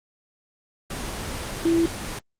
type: tone in noise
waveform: sine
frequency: 333.6 Hz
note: E4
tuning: 21 cents sharp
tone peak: -17 dBFS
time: 1.65-1.86 s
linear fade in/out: 5 ms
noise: pink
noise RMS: -31 dBFS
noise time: 0.9-2.19 s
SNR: +11 dB
effects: low-pass 10000 Hz 12 dB/octave + Opus 24 kbps